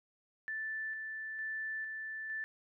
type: tone with tremolo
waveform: sine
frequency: 1760 Hz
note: A6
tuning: in tune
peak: -36 dBFS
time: 0.48-2.44 s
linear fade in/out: 0 ms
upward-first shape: square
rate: 1.1 Hz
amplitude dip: 30%
effects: none